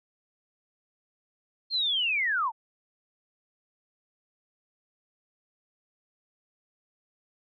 sine linear sweep, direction down, 4284 to 833 Hz, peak -24 dBFS, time 1.7-2.52 s, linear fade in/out 50 ms, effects none

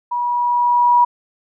sine tone with level ramp, 967 Hz, B5, 37 cents flat, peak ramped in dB -18 to -8 dBFS, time 0.11-1.05 s, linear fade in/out 10 ms, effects none

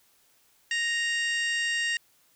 harmonic tone, 932.3 Hz, A#5, in tune, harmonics 2 / 3 / 4 / 5 / 6 / 7 / 8 / 9, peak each -27 / -31 / -40 / -42 / -40 / -49 / -40 / -45 dBFS, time 0.71-1.97 s, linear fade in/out 2 ms, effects white hiss -64 dBFS RMS until 2.35 s

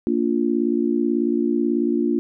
sine chord, Bb major, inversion none, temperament just, 233.1 / 291.4 / 349.6 Hz, Bb3 / D4 / F4, 0 / -13 / +2 cents, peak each -22 dBFS, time 0.07-2.19 s, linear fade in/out 0 ms, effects none

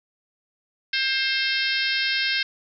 harmonic tone, 530 Hz, C5, 22 cents sharp, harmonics 3 / 4 / 5 / 6 / 7 / 8 / 9 / 10, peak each -27 / -28 / -29 / -30 / -30 / -31 / -32 / -32 dBFS, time 0.93-2.43 s, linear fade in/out 5 ms, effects none

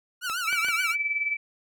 sawtooth tone with vibrato, 1396.9 Hz, F6, in tune, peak -24 dBFS, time 0.21-0.96 s, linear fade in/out 50 ms, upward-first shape triangle, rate 7 Hz, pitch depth 160 cents each way
clicks, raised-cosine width 0.3 ms, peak -21 dBFS, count 4, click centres 0.298 / 0.528 / 0.647 / 0.685 s
sine tone with tremolo, 2312 Hz, D7, 28 cents flat, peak -22 dBFS, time 0.47-1.37 s, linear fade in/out 10 ms, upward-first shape sine, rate 19 Hz, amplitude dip 60%
effects none

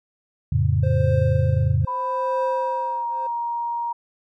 sine chord, F augmented, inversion none, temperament equal, 87.31 / 110 / 138.59 Hz, F2 / A2 / C#3, 0 / 0 / 0 cents, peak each -21 dBFS, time 0.52-1.85 s, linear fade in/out 5 ms
triangle tone with tremolo, 523.3 Hz, C5, in tune, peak -19 dBFS, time 0.83-3.27 s, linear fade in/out 5 ms, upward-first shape triangle, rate 0.78 Hz, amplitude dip 100%
sine tone with pitch glide, 993 to 941.6 Hz, B5 to A#5, +9 to +17 cents, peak -23 dBFS, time 1.87-3.93 s, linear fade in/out 10 ms, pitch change -92 cents, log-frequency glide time 2.12-3.07 s
effects none

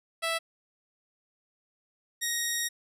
10% pulse tone pair in turn, 659.3 / 1878.3 Hz, E5 / A#6, 0 / +13 cents, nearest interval octave + tritone, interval 1813 cents, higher second, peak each -19 dBFS, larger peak neither, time 0.22-0.39 / 2.21-2.69 s, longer second, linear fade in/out 20 ms, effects resampled to 32000 Hz

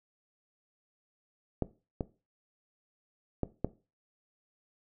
clicks, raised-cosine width 2 ms, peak -15 / -18 / -16 / -15 dBFS, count 4, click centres 1.623 / 2.008 / 3.433 / 3.646 s, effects noise-tail reverb RT60 0.3 s tail -17 dB re dry

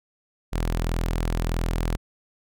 sawtooth tone, 41.58 Hz, E1, 16 cents sharp, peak -19 dBFS, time 0.52-1.97 s, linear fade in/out 20 ms, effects none

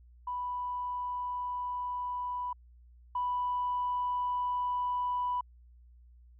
sine tone pair in turn, 987.8 / 987.8 Hz, B5 / B5, 0 / 0 cents, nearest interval unison, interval 0 cents, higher neither, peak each -32 / -28 dBFS, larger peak second, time 0.27-2.53 / 3.15-5.41 s, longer neither, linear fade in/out 5 ms, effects tanh soft clip ceiling -24 dBFS + added 60 Hz sine -54 dBFS peak until 6.39 s

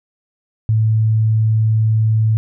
sine tone, 110 Hz, A2, in tune, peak -11 dBFS, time 0.69-2.37 s, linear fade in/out 0 ms, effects none

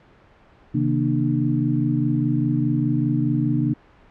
sine tone cluster, 132.6 / 157.5 / 236 / 299.2 Hz, C3 / D#3 / A#3 / D4, +23 / +21 / +22 / +32 cents, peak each -22 / -26 / -24 / -23 dBFS, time 0.74-3.74 s, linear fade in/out 10 ms, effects pink hiss -52 dBFS RMS until 4.1 s + low-pass 2000 Hz 12 dB/octave

